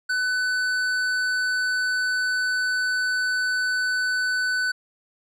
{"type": "tone with hard clipping", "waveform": "sine", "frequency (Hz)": 1500, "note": "F#6", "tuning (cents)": 23, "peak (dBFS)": -23, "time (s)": [0.09, 4.72], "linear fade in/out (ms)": 10, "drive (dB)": 10, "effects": []}